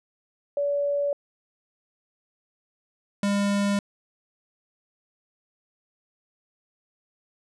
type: tone pair in turn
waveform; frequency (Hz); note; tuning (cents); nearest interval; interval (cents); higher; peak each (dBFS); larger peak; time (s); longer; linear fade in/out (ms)
sine / square; 572 / 201.5; D5 / G3; -46 / +48; octave + tritone; 1806; first; -22; neither; 0.57-1.13 / 3.23-3.79; neither; 2
effects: resampled to 24000 Hz